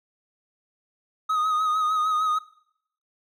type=tone with vibrato; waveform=triangle; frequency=1254 Hz; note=D#6; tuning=13 cents sharp; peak=-19 dBFS; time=1.29-2.39 s; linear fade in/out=10 ms; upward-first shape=sine; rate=6.6 Hz; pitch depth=38 cents each way; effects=noise-tail reverb RT60 0.7 s tail -20 dB re dry